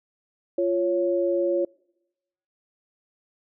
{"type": "tone pair together", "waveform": "sine", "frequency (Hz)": [347.2, 554.4], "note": ["F4", "C#5"], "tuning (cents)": [-10, 0], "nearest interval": "minor sixth", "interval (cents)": 810, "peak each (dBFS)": -23, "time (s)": [0.58, 1.65], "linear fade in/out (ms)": 5, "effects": ["noise-tail reverb RT60 0.9 s tail -26 dB re dry"]}